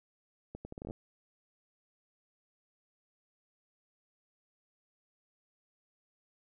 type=accelerating click train; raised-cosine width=2 ms; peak=-29 dBFS; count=10; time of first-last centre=0.55-0.909 s; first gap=100 ms; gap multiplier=0.74; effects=none